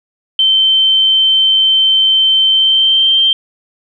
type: tone with pitch glide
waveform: sine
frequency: 3101 to 3146 Hz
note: G7 to G7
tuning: -19 to +6 cents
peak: -7 dBFS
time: 0.39-3.33 s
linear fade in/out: 2 ms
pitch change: +25 cents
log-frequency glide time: 2.49-3.19 s
effects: none